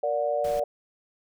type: chord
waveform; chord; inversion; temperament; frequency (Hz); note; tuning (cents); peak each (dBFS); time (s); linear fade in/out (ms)
sine; Bb augmented; none; just; 466.2 / 582.7 / 728.4; Bb4 / D5 / F#5; 0 / -14 / -27; -31 / -25 / -30; 0.03-0.64; 5
type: noise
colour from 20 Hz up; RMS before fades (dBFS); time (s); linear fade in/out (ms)
pink; -42; 0.44-0.6; 5
effects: none